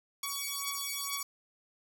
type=beating tone pair; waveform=5% pulse; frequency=1125 / 1127.2 Hz; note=C#6 / C#6; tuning=+25 / +29 cents; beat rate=2.2 Hz; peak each=-25 dBFS; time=0.23-1.23 s; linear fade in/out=5 ms; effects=none